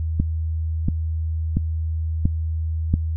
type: click train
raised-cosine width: 5 ms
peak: -6 dBFS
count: 5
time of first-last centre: 0.2-2.94 s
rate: 1.46 Hz
effects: noise-tail reverb RT60 0.1 s tail -24 dB re dry + added 80 Hz sine -21 dBFS peak until 3.16 s